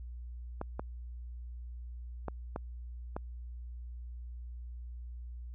clicks, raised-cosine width 1 ms, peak -22 dBFS, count 5, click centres 0.614 / 0.795 / 2.283 / 2.561 / 3.165 s, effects added 60 Hz sine -41 dBFS peak until 5.54 s

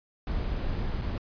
brown noise with dropouts, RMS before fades -30 dBFS, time 0.27-1.18 s, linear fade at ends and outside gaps 2 ms, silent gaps 1.014-1.018 s, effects resampled to 11025 Hz

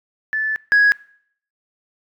sine tone pair in turn, 1746 / 1663.3 Hz, A6 / G#6, -14 / +2 cents, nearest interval minor second, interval 84 cents, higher first, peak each -18 / -8 dBFS, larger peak second, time 0.33-0.56 / 0.72-0.92 s, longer first, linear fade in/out 0 ms, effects noise-tail reverb RT60 0.6 s tail -22 dB re dry + tanh soft clip ceiling -8 dBFS

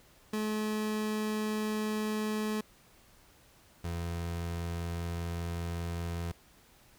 30% pulse tone pair in turn, 214.4 / 85.08 Hz, A3 / F2, -45 / -45 cents, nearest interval octave + major third, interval 1600 cents, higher first, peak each -28 / -31 dBFS, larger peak first, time 0.33-2.61 / 3.84-6.32 s, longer second, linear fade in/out 5 ms, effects pink hiss -61 dBFS RMS until 6.98 s

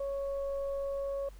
sine tone with frequency modulation, 554.4 Hz, C#5, in tune, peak -32 dBFS, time 0-1.29 s, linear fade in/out 5 ms, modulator 554 Hz, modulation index 0.29, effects added 47 Hz sine -48 dBFS peak until 1.39 s + pink hiss -62 dBFS RMS until 1.39 s

